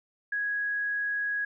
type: tone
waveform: sine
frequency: 1661.2 Hz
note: G#6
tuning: in tune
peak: -27 dBFS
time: 0.32-1.45 s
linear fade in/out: 5 ms
effects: none